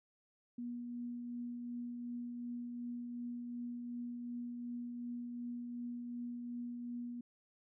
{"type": "tone with tremolo", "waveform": "sine", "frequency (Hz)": 240.9, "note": "B3", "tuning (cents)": -43, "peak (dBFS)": -39, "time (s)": [0.58, 7.21], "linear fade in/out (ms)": 5, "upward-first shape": "triangle", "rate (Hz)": 2.7, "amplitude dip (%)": 30, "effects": []}